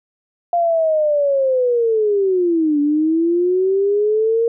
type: linear two-way sweep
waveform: sine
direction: down then up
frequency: 698.5 to 287.7 to 466.2 Hz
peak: -13 dBFS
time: 0.53-4.48 s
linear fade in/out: 2 ms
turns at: 2.8 s
effects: none